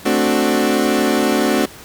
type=chord; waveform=30% pulse; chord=D dominant seventh; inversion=second; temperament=equal; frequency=220 / 261.6 / 293.7 / 370 Hz; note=A3 / C4 / D4 / F#4; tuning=0 / 0 / 0 / 0 cents; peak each=-17 dBFS; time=0.05-1.66 s; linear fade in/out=10 ms; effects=pink hiss -38 dBFS RMS until 1.84 s + high-pass 60 Hz 12 dB/octave